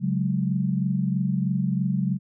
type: chord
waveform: sine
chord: C# suspended fourth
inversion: none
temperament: just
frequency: 138.59 / 184.79 / 207.9 Hz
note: C#3 / F#3 / G#3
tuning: 0 / -2 / +2 cents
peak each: -26 / -24 / -28 dBFS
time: 0-2.19 s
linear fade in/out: 50 ms
effects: none